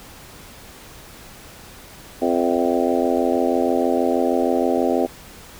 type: harmonic tone with a mistuned harmonic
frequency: 86.3 Hz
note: F2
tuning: 20 cents flat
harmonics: 3 / 4 / 5 / 6 / 7 / 8 / 9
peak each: -22 / -23 / -24 / -25 / -25 / -26 / -27 dBFS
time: 2.21-5.07 s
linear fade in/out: 20 ms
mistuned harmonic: 8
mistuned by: -34 cents
effects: pink hiss -42 dBFS RMS until 5.59 s